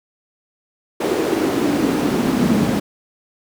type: noise with high-pass filter sweep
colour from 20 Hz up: brown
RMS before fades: -18 dBFS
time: 1-2.8 s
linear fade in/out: 10 ms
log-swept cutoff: 380 to 200 Hz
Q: 3.1
effects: none